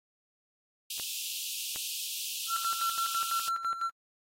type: high-pass noise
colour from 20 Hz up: pink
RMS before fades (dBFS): -37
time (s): 0.9-3.49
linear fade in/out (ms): 5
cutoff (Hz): 2600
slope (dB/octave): 96
type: clicks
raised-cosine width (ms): 0.3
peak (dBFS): -26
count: 2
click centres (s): 0.998 / 1.76
type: tone with tremolo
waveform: triangle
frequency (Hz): 1354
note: E6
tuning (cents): +46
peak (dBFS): -26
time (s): 2.48-3.91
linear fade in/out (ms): 50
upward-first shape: square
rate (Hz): 6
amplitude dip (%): 65
effects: AAC 48 kbps